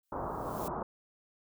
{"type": "noise with exponential growth", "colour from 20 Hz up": "blue", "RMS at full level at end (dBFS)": -44, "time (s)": [0.03, 0.68], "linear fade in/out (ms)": 2, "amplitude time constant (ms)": 140}
{"type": "low-pass noise", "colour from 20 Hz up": "white", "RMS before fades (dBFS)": -37, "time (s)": [0.12, 0.83], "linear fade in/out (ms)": 5, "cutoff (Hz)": 1200, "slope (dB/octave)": 48}
{"effects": []}